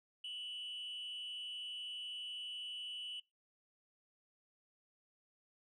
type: tone with amplitude modulation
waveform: sine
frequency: 2960 Hz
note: F#7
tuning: in tune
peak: -37 dBFS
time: 0.24-3.2 s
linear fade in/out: 5 ms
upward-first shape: sine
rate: 232 Hz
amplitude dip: 70%
effects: noise-tail reverb RT60 0.2 s tail -22 dB re dry + tanh soft clip ceiling -39 dBFS